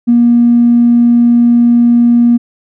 triangle tone with tanh clipping, 237.9 Hz, A#3, 35 cents sharp, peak -4 dBFS, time 0.07-2.38 s, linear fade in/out 20 ms, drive 4 dB, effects none

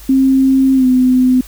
sine tone with pitch glide, 266.1 to 254.5 Hz, C4 to C4, +29 to -48 cents, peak -7 dBFS, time 0.09-1.41 s, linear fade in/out 5 ms, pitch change -77 cents, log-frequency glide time 0.75-0.86 s, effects added 50 Hz sine -34 dBFS peak until 1.47 s + white hiss -39 dBFS RMS until 1.47 s

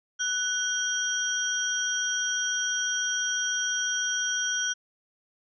sine tone cluster, 1490 / 3204 / 5790 Hz, F#6 / G7 / F#8, +12 / +37 / -38 cents, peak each -29 / -32 / -29 dBFS, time 0.19-4.74 s, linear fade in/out 20 ms, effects none

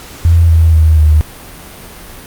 sine tone with pitch steps, 83.9 / 81.46 / 79.1 / 76.8 Hz, E2 / E2 / D#2 / D#2, +31 / -20 / +29 / -22 cents, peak -4 dBFS, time 0.25-1.21 s, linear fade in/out 0 ms, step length 240 ms, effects pink hiss -32 dBFS RMS until 2.26 s + Opus 48 kbps

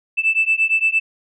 sine beating tone pair, 2637 / 2645.7 Hz, E7 / E7, 0 / +6 cents, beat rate 8.7 Hz, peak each -17 dBFS, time 0.17-1 s, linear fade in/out 20 ms, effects tanh soft clip ceiling -7 dBFS

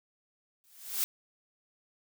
blue noise with exponential growth, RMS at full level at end -27 dBFS, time 0.64-1.04 s, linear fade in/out 0 ms, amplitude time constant 86 ms, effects none

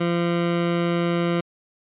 20% pulse tone, 171.7 Hz, F3, 29 cents flat, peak -15 dBFS, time 0-1.41 s, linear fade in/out 10 ms, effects resampled to 8000 Hz

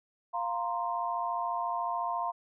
sine chord, F suspended fourth, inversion none, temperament equal, 698.5 / 932.3 / 1046.5 Hz, F5 / Bb5 / C6, 0 / 0 / 0 cents, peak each -34 dBFS, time 0.33-2.32 s, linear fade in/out 20 ms, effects none

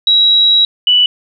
sine tone pair in turn, 3870 / 2964 Hz, B7 / F#7, -36 / +2 cents, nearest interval perfect fourth, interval 462 cents, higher first, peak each -6 dBFS, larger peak neither, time 0.07-0.65 / 0.87-1.06 s, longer first, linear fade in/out 2 ms, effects none

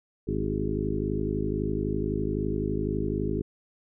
harmonic tone with a mistuned harmonic, 51.91 Hz, G#1, in tune, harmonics 1 / 2 / 3 / 4 / 5 / 6 / 7 / 8, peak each -34 / -34 / -34 / -34 / -34 / -34 / -34 / -34 dBFS, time 0.27-3.42 s, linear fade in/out 10 ms, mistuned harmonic 7, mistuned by +45 cents, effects none

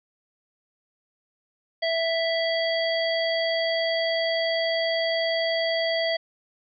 harmonic tone, 659.3 Hz, E5, in tune, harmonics 1 / 3 / 5 / 7, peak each -24 / -29 / -31 / -32 dBFS, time 1.82-6.17 s, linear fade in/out 10 ms, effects none

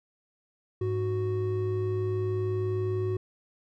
triangle tone pair together, 103.47 / 370 Hz, G#2 / F#4, -6 / 0 cents, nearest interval octave + minor seventh, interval 2206 cents, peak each -27 dBFS, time 0.81-3.17 s, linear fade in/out 5 ms, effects none

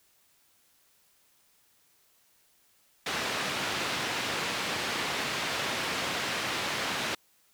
white band-pass noise, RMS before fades -32 dBFS, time 3.06-7.15 s, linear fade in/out 5 ms, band 110 to 3300 Hz, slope 12 dB/octave, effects white hiss -66 dBFS RMS until 7.53 s

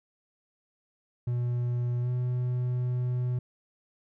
triangle tone with pitch glide, 121.6 to 124.3 Hz, B2 to B2, -26 to +12 cents, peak -24 dBFS, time 1.27-3.39 s, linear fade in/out 5 ms, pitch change +38 cents, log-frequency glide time 2.01-2.09 s, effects none

